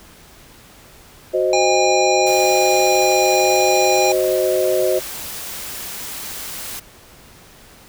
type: chord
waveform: sine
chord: C diminished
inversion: second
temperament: equal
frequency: 370 / 523.3 / 622.3 Hz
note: Gb4 / C5 / Eb5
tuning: 0 / 0 / 0 cents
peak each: -19 dBFS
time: 1.33-5 s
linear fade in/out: 20 ms
type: harmonic tone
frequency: 811 Hz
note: G#5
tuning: 41 cents flat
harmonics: 1 / 3 / 5 / 7 / 9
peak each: -18 / -23 / -25 / -26 / -28 dBFS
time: 1.53-4.12 s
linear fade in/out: 2 ms
type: noise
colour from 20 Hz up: white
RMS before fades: -30 dBFS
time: 2.26-6.8 s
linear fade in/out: 10 ms
effects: pink hiss -45 dBFS RMS until 7.88 s